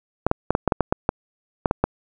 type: clicks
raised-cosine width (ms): 1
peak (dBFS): -3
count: 12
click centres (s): 0.266 / 0.314 / 0.506 / 0.551 / 0.677 / 0.722 / 0.807 / 0.925 / 1.091 / 1.658 / 1.711 / 1.84
effects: none